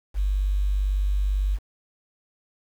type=tone with quantisation; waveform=sine; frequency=49 Hz; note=G1; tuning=in tune; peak=-20 dBFS; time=0.14-1.59 s; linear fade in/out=50 ms; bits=8; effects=none